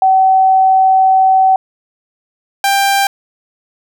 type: tone pair in turn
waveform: sine / sawtooth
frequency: 761 / 791.3 Hz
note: F#5 / G5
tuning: +48 / +16 cents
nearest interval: minor second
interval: 68 cents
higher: second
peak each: -6 / -6 dBFS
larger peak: neither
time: 0.02-1.56 / 2.64-3.07 s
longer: first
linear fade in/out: 2 ms
effects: none